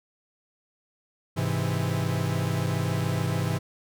45% pulse chord, Ab augmented, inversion none, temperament equal, 103.83 / 130.81 / 164.81 Hz, Ab2 / C3 / E3, 0 / 0 / 0 cents, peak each -29 dBFS, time 1.36-3.59 s, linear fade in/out 20 ms, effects none

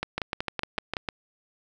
two click trains, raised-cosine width 0.3 ms, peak -12 / -12 dBFS, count 6 / 7, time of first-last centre 0.03-0.968 / 0.18-1.088 s, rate 5.33 / 6.61 Hz, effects none

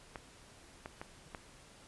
clicks, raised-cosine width 0.5 ms, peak -27 dBFS, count 4, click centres 0.158 / 0.859 / 1.015 / 1.348 s, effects pink hiss -58 dBFS RMS until 1.87 s + resampled to 24000 Hz

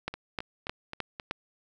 two click trains, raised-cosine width 0.3 ms, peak -15 / -21 dBFS, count 5 / 5, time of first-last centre 0.08-1.311 / 0.14-1.198 s, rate 3.25 / 3.78 Hz, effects none

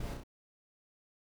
brown noise with echo, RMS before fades -38 dBFS, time 0-0.14 s, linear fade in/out 5 ms, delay 32 ms, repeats 3, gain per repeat -3 dB, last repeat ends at 0.236 s, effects none

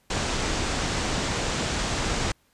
pink low-pass noise, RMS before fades -27 dBFS, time 0.1-2.32 s, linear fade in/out 5 ms, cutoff 8100 Hz, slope 48 dB/octave, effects pink hiss -65 dBFS RMS until 2.53 s + resampled to 32000 Hz

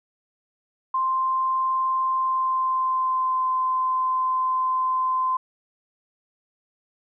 sine tone with pitch glide, 1046.5 to 1033.3 Hz, C6 to C6, 0 to -22 cents, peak -20 dBFS, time 0.94-5.37 s, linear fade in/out 5 ms, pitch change -22 cents, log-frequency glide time 2.14-3.47 s, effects none

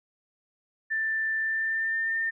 sine tone with pitch glide, 1773 to 1809.2 Hz, A6 to A6, +13 to +48 cents, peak -25 dBFS, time 0.9-2.31 s, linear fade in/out 20 ms, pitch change +35 cents, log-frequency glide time 1.38-2.18 s, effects none

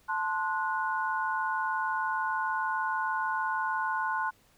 sine chord, F# diminished, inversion first, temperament equal with one note detuned, 880 / 1046.5 / 1463 Hz, A5 / C6 / F#6, 0 / 0 / -20 cents, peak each -32 dBFS, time 0.08-4.31 s, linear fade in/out 20 ms, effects pink hiss -64 dBFS RMS until 4.57 s

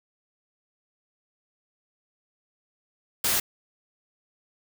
white noise, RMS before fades -24 dBFS, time 3.24-3.4 s, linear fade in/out 5 ms, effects none

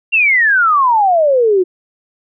sine exponential sweep, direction down, 2791 to 353.1 Hz, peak -8 dBFS, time 0.12-1.64 s, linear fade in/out 20 ms, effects none

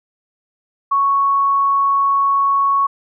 sine tone, 1109 Hz, C#6, in tune, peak -12 dBFS, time 0.91-2.87 s, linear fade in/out 10 ms, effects none

